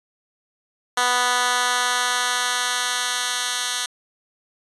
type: tone with high-pass filter sweep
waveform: 10% pulse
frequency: 246.9 Hz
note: B3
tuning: in tune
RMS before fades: -22 dBFS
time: 0.97-3.86 s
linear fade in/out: 5 ms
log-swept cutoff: 950 to 2600 Hz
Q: 0.75
effects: resampled to 24000 Hz